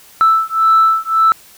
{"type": "beating tone pair", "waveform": "sine", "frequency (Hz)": [1318.5, 1320.3], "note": ["E6", "E6"], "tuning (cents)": [0, 2], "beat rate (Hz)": 1.8, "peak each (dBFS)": -11, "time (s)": [0.21, 1.32], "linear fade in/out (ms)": 0, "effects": ["tanh soft clip ceiling -3 dBFS", "white hiss -43 dBFS RMS until 1.57 s"]}